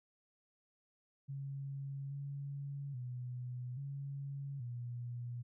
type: tone with pitch steps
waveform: sine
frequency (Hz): 138.1 / 140.5 / 124.3 / 139.3 / 121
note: C#3 / C#3 / B2 / C#3 / B2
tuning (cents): -6 / +24 / +12 / +9 / -35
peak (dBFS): -40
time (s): 1.28-5.43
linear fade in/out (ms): 20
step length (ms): 830
effects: none